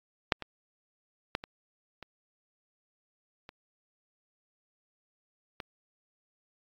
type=clicks; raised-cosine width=0.3 ms; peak=-6 / -20 / -13 / -24 / -27 / -29 / -21 dBFS; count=7; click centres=0.322 / 0.423 / 1.351 / 1.439 / 2.027 / 3.491 / 5.602 s; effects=AAC 64 kbps